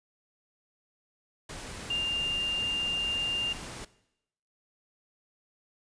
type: tone in noise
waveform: sine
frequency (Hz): 2800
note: F7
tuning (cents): +4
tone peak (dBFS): -27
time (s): 1.9-3.53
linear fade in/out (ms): 5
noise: pink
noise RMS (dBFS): -41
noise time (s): 1.49-3.85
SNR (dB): +11
effects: noise-tail reverb RT60 0.8 s tail -18 dB re dry + resampled to 22050 Hz